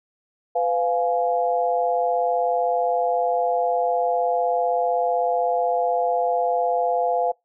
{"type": "chord", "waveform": "sine", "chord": "F diminished", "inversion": "second", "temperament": "just", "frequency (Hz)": [502.9, 698.5, 838.1], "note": ["Cb5", "F5", "Ab5"], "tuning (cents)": [31, 0, 16], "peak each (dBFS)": [-23, -21, -27], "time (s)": [0.55, 7.32], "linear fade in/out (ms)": 10, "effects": ["noise-tail reverb RT60 0.2 s tail -25 dB re dry"]}